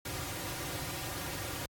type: noise with comb filter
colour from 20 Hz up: pink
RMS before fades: -38 dBFS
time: 0.05-1.66 s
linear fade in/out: 5 ms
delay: 4.6 ms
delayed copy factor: -0.9
effects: high-pass 60 Hz 12 dB/octave + AAC 64 kbps